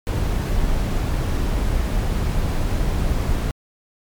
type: noise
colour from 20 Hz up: brown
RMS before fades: -20 dBFS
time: 0.07-3.51 s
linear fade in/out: 0 ms
effects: MP3 96 kbps